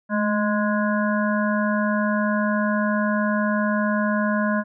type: harmonic tone with a mistuned harmonic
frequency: 207.7 Hz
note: G#3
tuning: in tune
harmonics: 1 / 3 / 5 / 7 / 8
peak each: -21 / -26 / -28 / -29 / -30 dBFS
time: 0.09-4.64 s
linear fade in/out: 50 ms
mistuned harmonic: 1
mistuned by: +40 cents
effects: none